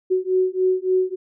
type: beating tone pair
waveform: sine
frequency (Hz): 370 / 373.5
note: F#4 / F#4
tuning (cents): 0 / +16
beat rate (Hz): 3.5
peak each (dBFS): -20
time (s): 0.1-1.16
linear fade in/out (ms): 20
effects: none